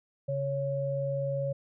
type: tone pair together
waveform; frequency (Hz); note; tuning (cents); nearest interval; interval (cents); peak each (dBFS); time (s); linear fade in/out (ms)
sine; 138.59 / 554.4; C#3 / C#5; 0 / 0; 2 octaves; 2400; -32 / -30; 0.28-1.53; 10
effects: none